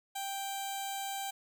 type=tone with notch filter; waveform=15% pulse; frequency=785 Hz; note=G5; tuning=2 cents sharp; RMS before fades=-38 dBFS; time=0.15-1.31 s; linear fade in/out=10 ms; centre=1900 Hz; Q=0.66; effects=none